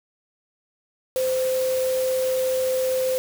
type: tone in noise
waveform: sine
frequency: 517 Hz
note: C5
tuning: 21 cents flat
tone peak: -20 dBFS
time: 1.16-3.18 s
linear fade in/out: 0 ms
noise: white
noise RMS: -34 dBFS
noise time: 1.16-3.18 s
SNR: +11 dB
effects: none